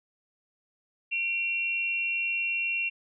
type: tone pair together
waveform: sine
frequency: 2369 / 2741 Hz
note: D7 / F7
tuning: +14 / -33 cents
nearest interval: minor third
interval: 253 cents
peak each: -33 / -27 dBFS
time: 1.11-2.9 s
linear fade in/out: 20 ms
effects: none